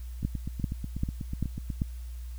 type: two click trains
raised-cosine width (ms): 5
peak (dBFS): -21 / -15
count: 13 / 5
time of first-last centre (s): 0.23-1.702 / 0.25-1.819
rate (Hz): 8.15 / 2.55
effects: added 60 Hz sine -36 dBFS peak until 2.38 s + white hiss -58 dBFS RMS until 2.38 s